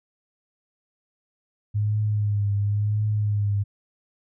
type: tone with vibrato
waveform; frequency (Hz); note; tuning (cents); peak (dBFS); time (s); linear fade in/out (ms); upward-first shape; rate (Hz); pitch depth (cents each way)
sine; 103.83; G#2; 0; -20; 1.74-3.64; 20; triangle; 0.95; 49
effects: none